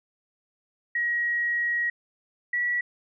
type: tone pair in turn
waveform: sine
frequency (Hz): 1900 / 1938.8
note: A#6 / B6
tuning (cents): +33 / -32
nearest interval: unison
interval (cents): 35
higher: second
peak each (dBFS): -23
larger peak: neither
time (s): 0.95-1.9 / 2.53-2.81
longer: first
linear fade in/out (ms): 5
effects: none